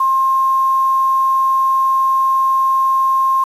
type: tone with quantisation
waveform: sine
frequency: 1063 Hz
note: C6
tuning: 27 cents sharp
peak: -11 dBFS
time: 0-3.44 s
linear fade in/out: 5 ms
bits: 6
effects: resampled to 32000 Hz